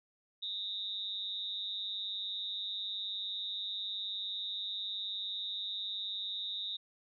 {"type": "tone with amplitude modulation", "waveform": "sine", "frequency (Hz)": 3729, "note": "A#7", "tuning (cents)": 0, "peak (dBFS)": -32, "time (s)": [0.42, 6.77], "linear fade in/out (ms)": 10, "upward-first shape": "sine", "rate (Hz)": 199, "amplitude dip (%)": 90, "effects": []}